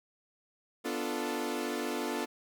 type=chord; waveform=sawtooth; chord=B half-diminished seventh; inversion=none; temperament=equal; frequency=246.9 / 293.7 / 349.2 / 440 Hz; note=B3 / D4 / F4 / A4; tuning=0 / 0 / 0 / 0 cents; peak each=-34 dBFS; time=0.84-2.26 s; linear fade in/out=20 ms; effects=none